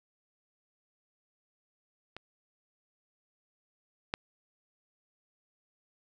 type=clicks; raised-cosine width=0.3 ms; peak=-26 / -14 dBFS; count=2; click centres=2.166 / 4.139 s; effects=none